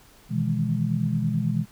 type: chord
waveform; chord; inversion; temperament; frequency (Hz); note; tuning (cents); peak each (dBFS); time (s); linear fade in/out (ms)
sine; E major seventh; second; equal; 123.47 / 155.56 / 164.81 / 207.7; B2 / D#3 / E3 / G#3; 0 / 0 / 0 / 0; -27 / -28 / -27 / -27; 0.29-1.66; 50
effects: pink hiss -54 dBFS RMS until 1.71 s